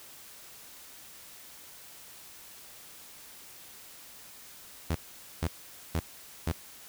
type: tone bursts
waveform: sawtooth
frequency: 82.2 Hz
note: E2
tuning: 4 cents flat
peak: -23 dBFS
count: 4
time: 4.9-6.522 s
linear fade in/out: 5 ms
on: 53 ms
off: 470 ms
effects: white hiss -50 dBFS RMS until 6.88 s